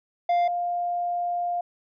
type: tone pair in turn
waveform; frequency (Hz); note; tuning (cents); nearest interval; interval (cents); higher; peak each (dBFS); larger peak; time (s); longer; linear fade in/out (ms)
triangle / sine; 698.5 / 702.2; F5 / F5; 0 / +9; unison; 9; second; -17 / -24; first; 0.29-0.48 / 0.48-1.61; second; 5
effects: resampled to 11025 Hz